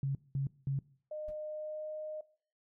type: tone bursts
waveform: sine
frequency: 137.3 Hz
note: C#3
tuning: 16 cents flat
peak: -30 dBFS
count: 3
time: 0.03-0.79 s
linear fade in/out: 2 ms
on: 120 ms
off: 200 ms
type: tone with pitch glide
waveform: sine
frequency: 611 to 616 Hz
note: D#5 to D#5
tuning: -32 to -17 cents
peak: -38 dBFS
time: 1.11-2.21 s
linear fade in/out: 5 ms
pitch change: +15 cents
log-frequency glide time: 1.46-1.91 s
type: noise with exponential decay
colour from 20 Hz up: brown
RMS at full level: -44 dBFS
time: 1.28-1.37 s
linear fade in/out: 5 ms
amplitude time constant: 19 ms
effects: noise-tail reverb RT60 0.5 s tail -20 dB re dry